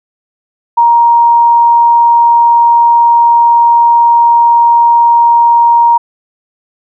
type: tone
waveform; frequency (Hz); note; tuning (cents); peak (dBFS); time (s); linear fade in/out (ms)
sine; 939; A#5; +12; -3; 0.77-5.98; 10
effects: none

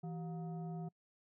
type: tone with frequency modulation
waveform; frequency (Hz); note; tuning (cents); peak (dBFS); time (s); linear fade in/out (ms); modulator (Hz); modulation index
sine; 164.4; E3; -4; -40; 0.03-0.89; 10; 549; 0.57
effects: noise-tail reverb RT60 0.1 s tail -26 dB re dry

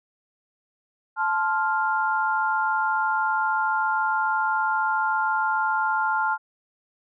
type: chord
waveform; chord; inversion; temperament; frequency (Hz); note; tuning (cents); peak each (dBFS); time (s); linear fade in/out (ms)
sine; F major; first; just; 873.1 / 1047.7 / 1396.9; A5 / C6 / F6; -14 / +2 / 0; -24 / -29 / -24; 1.16-6.38; 50
effects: none

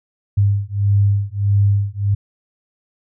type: beating tone pair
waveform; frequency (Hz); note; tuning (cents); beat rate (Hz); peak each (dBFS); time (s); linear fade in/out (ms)
sine; 100 / 101.6; G2 / G#2; +35 / -38; 1.6; -16; 0.37-2.15; 10
effects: none

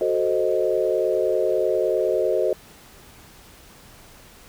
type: chord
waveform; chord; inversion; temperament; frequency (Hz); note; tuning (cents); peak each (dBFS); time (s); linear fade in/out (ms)
sine; F# diminished seventh; none; equal; 370 / 440 / 523.3 / 622.3; F#4 / A4 / C5 / Eb5; 0 / 0 / 0 / 0; -24; 0.01-2.53; 2
effects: pink hiss -48 dBFS RMS until 4.48 s

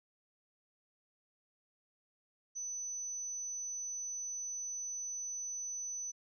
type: tone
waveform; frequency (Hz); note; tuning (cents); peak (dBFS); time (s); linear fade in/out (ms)
sine; 6000; F#8; +23; -38; 2.55-6.12; 20
effects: none

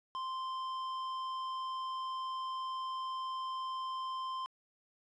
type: tone with hard clipping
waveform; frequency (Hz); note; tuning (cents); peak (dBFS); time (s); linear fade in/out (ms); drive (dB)
sine; 1043; C6; -6; -38; 0.15-4.46; 0; 8
effects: resampled to 22050 Hz

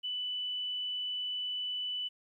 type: tone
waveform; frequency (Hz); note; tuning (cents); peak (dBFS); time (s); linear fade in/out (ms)
sine; 2984; F#7; +14; -33; 0.03-2.09; 20
effects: 12-bit

